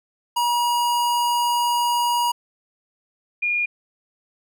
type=tone pair in turn; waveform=square / sine; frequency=958 / 2426 Hz; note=A#5 / D#7; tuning=+47 / -44 cents; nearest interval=octave + major third; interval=1609 cents; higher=second; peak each=-19 dBFS; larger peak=neither; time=0.36-2.32 / 3.42-3.66 s; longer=first; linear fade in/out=10 ms; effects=none